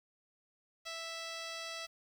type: tone with low-pass filter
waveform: 10% pulse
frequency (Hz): 659.3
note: E5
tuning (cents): 0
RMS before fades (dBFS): -43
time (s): 0.85-1.87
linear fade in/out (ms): 20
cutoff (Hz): 6200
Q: 6.1
effects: 10-bit